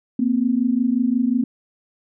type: tone pair together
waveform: sine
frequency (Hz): 233.7 / 259.3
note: A#3 / C4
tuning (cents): +5 / -15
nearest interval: major second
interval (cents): 180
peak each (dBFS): -19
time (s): 0.19-1.44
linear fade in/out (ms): 5
effects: none